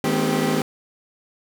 30% pulse tone cluster, 158.1 / 213.1 / 244.6 / 264.7 / 391.9 Hz, D#3 / G#3 / B3 / C4 / G4, +28 / +45 / -16 / +20 / 0 cents, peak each -23 dBFS, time 0.04-0.62 s, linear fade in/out 2 ms, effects none

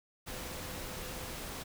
sine tone in noise, 511 Hz, C5, 41 cents flat, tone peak -51 dBFS, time 0.3-1.35 s, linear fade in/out 20 ms, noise pink, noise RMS -42 dBFS, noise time 0.26-1.64 s, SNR -12 dB, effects none

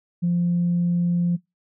sine tone, 173.9 Hz, F3, 7 cents flat, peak -17 dBFS, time 0.22-1.37 s, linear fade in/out 20 ms, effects noise-tail reverb RT60 0.2 s tail -23 dB re dry + tanh soft clip ceiling -14 dBFS

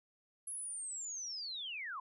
sine linear sweep, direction down, 10870 to 971 Hz, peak -40 dBFS, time 0.47-2 s, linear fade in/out 5 ms, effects none

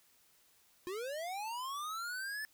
square linear sweep, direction up, 345.8 to 1760 Hz, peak -39 dBFS, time 0.87-2.45 s, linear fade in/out 0 ms, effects white hiss -68 dBFS RMS until 2.53 s

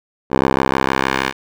10% pulse tone with band-pass filter sweep, 66.4 Hz, C2, 26 cents sharp, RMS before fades -17 dBFS, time 0.3-1.33 s, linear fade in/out 50 ms, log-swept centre 590 to 2100 Hz, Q 0.8, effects none

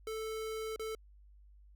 square tone with dropouts, 440 Hz, A4, in tune, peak -38 dBFS, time 0.07-0.95 s, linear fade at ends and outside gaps 2 ms, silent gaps 0.761-0.795 s, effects added 50 Hz sine -56 dBFS peak until 1.75 s

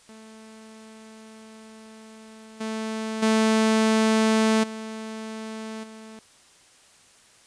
sawtooth tone with level steps, 220 Hz, A3, in tune, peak -40 / -24 / -14 / -29 / -37 dBFS, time 0.09-6.19 s, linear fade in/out 0 ms, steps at 2.6 / 3.22 / 4.63 / 5.83 s, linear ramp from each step 10 ms, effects white hiss -55 dBFS RMS until 7.46 s + resampled to 22050 Hz

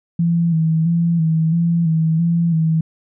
sine tone with vibrato, 164.81 Hz, E3, in tune, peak -13 dBFS, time 0.19-2.81 s, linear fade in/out 5 ms, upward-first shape square, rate 1.5 Hz, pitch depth 44 cents each way, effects none

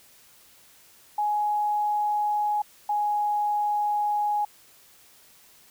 sine tone pair in turn, 836 / 832.4 Hz, G#5 / G#5, +11 / +4 cents, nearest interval unison, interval 7 cents, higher first, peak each -22 dBFS, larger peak neither, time 1.18-2.62 / 2.89-4.45 s, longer second, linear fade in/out 5 ms, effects white hiss -55 dBFS RMS until 5.7 s

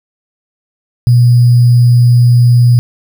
sine tone with sample-and-hold, 121.3 Hz, B2, 31 cents flat, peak -3 dBFS, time 1.07-2.79 s, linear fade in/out 0 ms, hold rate 4900 Hz, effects none

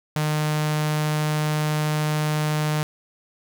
sawtooth tone with notch filter, 152.3 Hz, D#3, 37 cents flat, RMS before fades -23 dBFS, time 0.16-2.83 s, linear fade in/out 0 ms, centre 350 Hz, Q 1.6, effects none

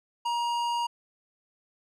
sine tone with tanh clipping, 947 Hz, A#5, 27 cents sharp, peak -28 dBFS, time 0.25-0.87 s, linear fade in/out 10 ms, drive 15 dB, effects none

